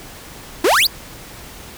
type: exponential sweep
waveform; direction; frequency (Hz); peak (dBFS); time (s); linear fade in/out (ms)
45% pulse; up; 301.3 to 5100; -11; 0.64-0.87; 5
effects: pink hiss -37 dBFS RMS until 1.77 s